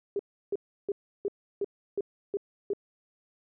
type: tone bursts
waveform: sine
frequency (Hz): 401.8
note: G4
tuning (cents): +43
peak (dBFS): -26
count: 8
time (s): 0.16-2.734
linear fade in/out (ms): 2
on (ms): 33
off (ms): 330
effects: none